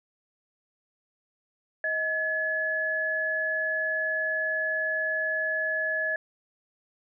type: tone pair together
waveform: sine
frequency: 632 / 1704.4 Hz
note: D#5 / G#6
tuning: +27 / +44 cents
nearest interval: octave + perfect fourth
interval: 1717 cents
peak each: -32 / -26 dBFS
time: 1.84-6.16 s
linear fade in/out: 2 ms
effects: none